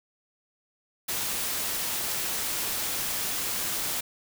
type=noise; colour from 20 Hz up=white; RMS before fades=-30 dBFS; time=1.08-4.01 s; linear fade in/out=10 ms; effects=none